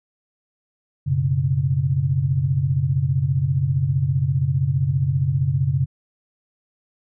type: chord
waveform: sine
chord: F# suspended fourth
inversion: none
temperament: equal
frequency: 92.5 / 123.47 / 138.59 Hz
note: F#2 / B2 / C#3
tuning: 0 / 0 / 0 cents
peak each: -25 / -23 / -19 dBFS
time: 1.06-5.86 s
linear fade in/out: 20 ms
effects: none